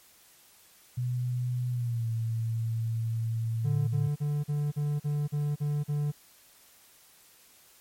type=tone with pitch glide; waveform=sine; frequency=124.1 to 113.8 Hz; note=B2 to A#2; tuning=+9 to -41 cents; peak=-27 dBFS; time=0.97-4.08 s; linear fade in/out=10 ms; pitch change=-150 cents; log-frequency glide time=1.7-2.09 s
type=tone bursts; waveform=triangle; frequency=146.83 Hz; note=D3; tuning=in tune; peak=-24 dBFS; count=9; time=3.64-6.12 s; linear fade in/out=20 ms; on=240 ms; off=40 ms
effects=white hiss -58 dBFS RMS until 7.8 s + MP3 64 kbps